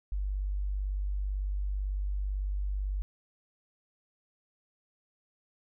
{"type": "tone", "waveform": "sine", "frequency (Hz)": 49, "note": "G1", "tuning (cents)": 0, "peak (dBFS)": -29, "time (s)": [0.12, 3.02], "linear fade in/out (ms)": 0, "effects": []}